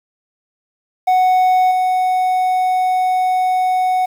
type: tone with level steps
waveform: triangle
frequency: 740 Hz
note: F#5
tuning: in tune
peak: -8 / -11 dBFS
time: 1.07-4.06 s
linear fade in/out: 10 ms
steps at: 1.71 s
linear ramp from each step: 2 ms
effects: 7-bit